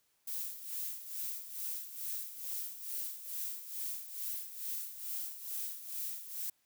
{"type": "noise with tremolo", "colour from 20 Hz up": "violet", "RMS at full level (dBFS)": -38, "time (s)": [0.27, 6.5], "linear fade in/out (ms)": 5, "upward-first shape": "sine", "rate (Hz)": 2.3, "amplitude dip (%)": 70, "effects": ["white hiss -75 dBFS RMS until 6.65 s"]}